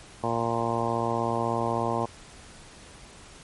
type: harmonic tone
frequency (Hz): 116.2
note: A#2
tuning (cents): -5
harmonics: 1 / 2 / 3 / 4 / 5 / 6 / 7 / 8 / 9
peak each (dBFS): -33 / -33 / -33 / -33 / -33 / -33 / -33 / -33 / -33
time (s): 0.23-2.06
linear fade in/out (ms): 10
effects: pink hiss -48 dBFS RMS until 3.43 s + MP3 48 kbps